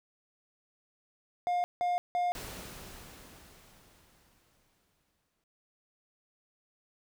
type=tone bursts; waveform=triangle; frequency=710 Hz; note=F5; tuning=28 cents sharp; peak=-25 dBFS; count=3; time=1.47-2.32 s; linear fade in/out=0 ms; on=170 ms; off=170 ms
type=noise with exponential decay; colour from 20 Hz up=pink; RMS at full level=-41 dBFS; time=2.35-5.44 s; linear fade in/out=2 ms; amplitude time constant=670 ms
effects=none